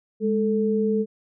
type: tone pair together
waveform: sine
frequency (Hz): 207.7 / 440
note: G#3 / A4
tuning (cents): 0 / 0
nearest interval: octave + minor second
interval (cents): 1300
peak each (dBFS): -22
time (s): 0.2-1.06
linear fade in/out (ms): 50
effects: none